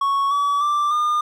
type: tone with pitch steps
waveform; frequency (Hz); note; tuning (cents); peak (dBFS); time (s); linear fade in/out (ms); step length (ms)
triangle; 1108.7 / 1141.8 / 1176 / 1211.1; C#6 / D6 / D6 / D#6; 0 / -49 / +2 / -47; -15; 0.01-1.21; 5; 300
effects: none